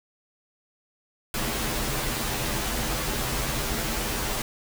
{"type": "noise with comb filter", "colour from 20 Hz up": "pink", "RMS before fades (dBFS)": -28, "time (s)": [1.34, 4.42], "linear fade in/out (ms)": 2, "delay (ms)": 11, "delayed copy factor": -1, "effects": []}